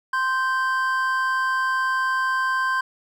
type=tone pair together; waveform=triangle; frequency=1044 / 1562.5 Hz; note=C6 / G6; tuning=-4 / -6 cents; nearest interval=perfect fifth; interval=698 cents; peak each=-21 dBFS; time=0.13-2.81 s; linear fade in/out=5 ms; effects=none